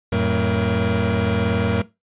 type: tone cluster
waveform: square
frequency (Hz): 89 / 110.5 / 187 / 224.3 / 470.2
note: F2 / A2 / F#3 / A3 / A#4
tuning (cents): +33 / +8 / +19 / +34 / +15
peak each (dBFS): -25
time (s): 0.12-1.82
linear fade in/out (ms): 5
effects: noise-tail reverb RT60 0.2 s tail -17 dB re dry + resampled to 8000 Hz